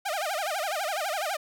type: tone with vibrato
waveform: sawtooth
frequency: 698.5 Hz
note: F5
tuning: in tune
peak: -24 dBFS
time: 0.05-1.37 s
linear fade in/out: 10 ms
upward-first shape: sine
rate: 12 Hz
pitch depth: 270 cents each way
effects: none